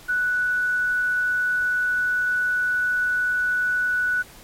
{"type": "tone with quantisation", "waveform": "sine", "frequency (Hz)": 1480, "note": "F#6", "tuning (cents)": 0, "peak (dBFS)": -19, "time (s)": [0.08, 4.23], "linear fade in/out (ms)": 20, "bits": 8, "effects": ["pink hiss -46 dBFS RMS until 4.43 s", "MP3 64 kbps"]}